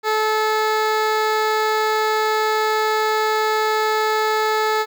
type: tone with notch filter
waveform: 15% pulse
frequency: 433.2 Hz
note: A4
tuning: 27 cents flat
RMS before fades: -19 dBFS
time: 0.03-4.86 s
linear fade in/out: 50 ms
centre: 9500 Hz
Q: 0.71
effects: none